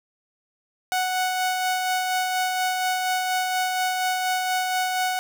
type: tone with tremolo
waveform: sawtooth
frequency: 740 Hz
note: F#5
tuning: in tune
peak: -17 dBFS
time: 0.92-5.19 s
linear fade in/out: 0 ms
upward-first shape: sine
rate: 4.2 Hz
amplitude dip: 30%
effects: none